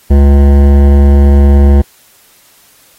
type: tone with hard clipping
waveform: sine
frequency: 70.3 Hz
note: C#2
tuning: 25 cents sharp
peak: -4 dBFS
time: 0.1-1.82 s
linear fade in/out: 10 ms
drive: 15 dB
effects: white hiss -45 dBFS RMS until 2.98 s + AAC 48 kbps